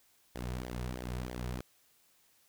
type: tone with flanger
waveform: sawtooth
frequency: 61.74 Hz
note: B1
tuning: in tune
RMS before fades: -39 dBFS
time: 0.35-1.61 s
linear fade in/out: 0 ms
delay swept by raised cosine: 0.75 to 3.75 ms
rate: 3.1 Hz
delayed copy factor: -0.7
effects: white hiss -68 dBFS RMS until 2.48 s